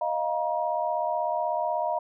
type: chord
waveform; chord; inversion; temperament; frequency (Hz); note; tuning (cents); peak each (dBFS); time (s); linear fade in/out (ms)
sine; Eb suspended second; none; equal with one note detuned; 622.3 / 698.5 / 950.3; Eb5 / F5 / Bb5; 0 / 0 / +33; -29; 0.01-1.99; 5
effects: none